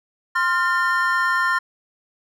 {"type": "chord", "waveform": "triangle", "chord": "F major", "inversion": "second", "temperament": "equal with one note detuned", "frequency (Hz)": [1046.5, 1396.9, 1804.3], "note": ["C6", "F6", "A6"], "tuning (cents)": [0, 0, 43], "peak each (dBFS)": -20, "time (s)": [0.35, 1.59], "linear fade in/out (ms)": 10, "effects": []}